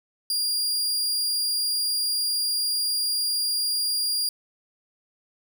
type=tone; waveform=sawtooth; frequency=4811 Hz; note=D8; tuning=41 cents sharp; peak=-20 dBFS; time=0.3-4.29 s; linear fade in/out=2 ms; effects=10-bit